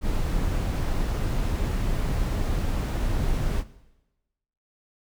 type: noise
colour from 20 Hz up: brown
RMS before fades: -25 dBFS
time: 0.01-3.64 s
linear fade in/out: 50 ms
effects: noise-tail reverb RT60 1.0 s tail -17 dB re dry